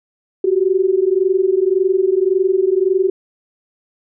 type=tone pair together; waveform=sine; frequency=367.3 / 389.1 Hz; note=F#4 / G4; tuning=-13 / -13 cents; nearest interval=minor second; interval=100 cents; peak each=-15 dBFS; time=0.44-3.1 s; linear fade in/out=5 ms; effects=none